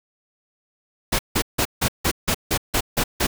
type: noise bursts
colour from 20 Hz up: pink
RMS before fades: -20 dBFS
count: 10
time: 1.12-3.27 s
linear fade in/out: 10 ms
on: 71 ms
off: 160 ms
effects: none